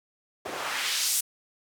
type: noise with band-pass filter sweep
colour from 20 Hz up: white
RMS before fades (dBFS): -29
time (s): 0.45-1.21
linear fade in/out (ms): 10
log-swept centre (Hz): 450 to 10000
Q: 1
effects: none